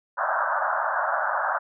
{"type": "band-pass noise", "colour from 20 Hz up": "white", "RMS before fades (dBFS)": -25, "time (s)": [0.17, 1.59], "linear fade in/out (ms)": 20, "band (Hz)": [580, 1600], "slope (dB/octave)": 96, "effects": []}